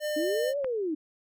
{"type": "tone", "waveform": "square", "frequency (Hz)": 602, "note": "D5", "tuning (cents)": 43, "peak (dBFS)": -29, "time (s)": [0, 0.54], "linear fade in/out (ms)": 50}
{"type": "linear two-way sweep", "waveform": "sine", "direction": "up then down", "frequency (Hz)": [292.1, 583, 292.1], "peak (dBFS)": -27, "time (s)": [0.16, 0.95], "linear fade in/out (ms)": 10, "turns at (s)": 0.58}
{"type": "click", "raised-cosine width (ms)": 0.5, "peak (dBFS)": -23, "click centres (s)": 0.645}
{"effects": []}